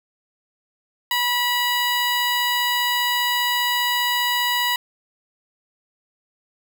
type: tone with notch filter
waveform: 10% pulse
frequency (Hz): 975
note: B5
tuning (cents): -23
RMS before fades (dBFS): -21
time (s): 1.11-4.76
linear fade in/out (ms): 2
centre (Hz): 5800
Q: 1.6
effects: none